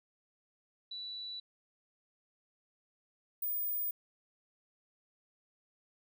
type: tone pair in turn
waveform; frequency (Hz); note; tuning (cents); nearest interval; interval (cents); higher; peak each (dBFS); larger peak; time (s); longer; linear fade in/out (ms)
sine; 3951 / 15016; B7 / A#9; 0 / +11; octave + major seventh; 2311; second; -40 / -32; second; 0.91-1.4 / 3.42-3.91; neither; 5
effects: none